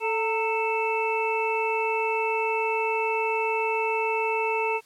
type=harmonic tone with a mistuned harmonic; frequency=440 Hz; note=A4; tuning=in tune; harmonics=1 / 2 / 3 / 5 / 6; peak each=-27 / -27 / -38 / -36 / -29 dBFS; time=0-4.81 s; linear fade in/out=50 ms; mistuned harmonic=2; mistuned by=+64 cents; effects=white hiss -58 dBFS RMS until 4.85 s + low-pass 11000 Hz 12 dB/octave